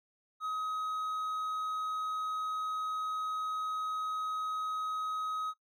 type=tone; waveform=triangle; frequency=1266 Hz; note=D#6; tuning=30 cents sharp; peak=-31 dBFS; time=0.4-5.54 s; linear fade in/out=50 ms; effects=noise-tail reverb RT60 0.1 s tail -17 dB re dry